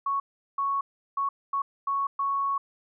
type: tone bursts at uneven times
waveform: sine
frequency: 1108.7 Hz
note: C#6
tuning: in tune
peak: -24 dBFS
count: 6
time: 0.06-0.2 / 0.58-0.81 / 1.17-1.29 / 1.53-1.62 / 1.87-2.07 / 2.19-2.58 s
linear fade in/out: 5 ms
effects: none